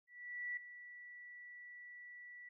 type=tone with ADSR envelope; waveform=sine; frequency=1955 Hz; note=B6; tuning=18 cents flat; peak=-38 dBFS; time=0.07-2.49 s; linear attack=500 ms; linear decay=3 ms; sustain=-13 dB; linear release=6 ms; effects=none